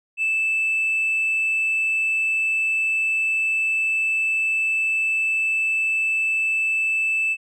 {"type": "tone with tanh clipping", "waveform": "triangle", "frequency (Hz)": 2634, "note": "E7", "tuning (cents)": -2, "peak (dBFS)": -19, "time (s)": [0.17, 7.37], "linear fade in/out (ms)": 50, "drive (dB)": 5, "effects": []}